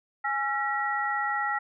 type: tone cluster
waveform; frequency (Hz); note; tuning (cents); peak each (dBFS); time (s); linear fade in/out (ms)
sine; 829 / 1358 / 1917; G#5 / F6 / A#6; -3 / -49 / +48; -30; 0.24-1.59; 10
effects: none